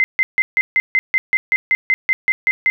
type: tone bursts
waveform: sine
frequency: 2071 Hz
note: C7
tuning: 18 cents flat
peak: -11 dBFS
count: 15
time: 0-2.7 s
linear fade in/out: 0 ms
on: 40 ms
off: 150 ms
effects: none